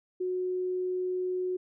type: tone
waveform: sine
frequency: 366.3 Hz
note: F#4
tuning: 17 cents flat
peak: -28 dBFS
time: 0.2-1.57 s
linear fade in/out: 10 ms
effects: none